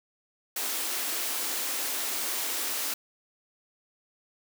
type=high-pass noise; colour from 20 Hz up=white; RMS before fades=-31 dBFS; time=0.56-2.94 s; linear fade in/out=5 ms; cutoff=240 Hz; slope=96 dB/octave; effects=none